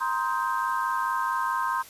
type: chord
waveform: sine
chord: C minor seventh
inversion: third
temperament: just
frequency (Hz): 941.9 / 1046.5 / 1255.8 / 1569.8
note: Bb5 / C6 / Eb6 / G6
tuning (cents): +18 / 0 / +16 / +2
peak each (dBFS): -30 / -27 / -33 / -32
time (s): 0-1.83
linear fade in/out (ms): 20
effects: white hiss -48 dBFS RMS until 1.89 s + resampled to 32000 Hz